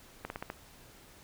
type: slowing click train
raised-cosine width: 0.5 ms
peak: -22 dBFS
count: 5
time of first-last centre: 0.25-0.501 s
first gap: 51 ms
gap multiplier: 1.14
effects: pink hiss -56 dBFS RMS until 1.23 s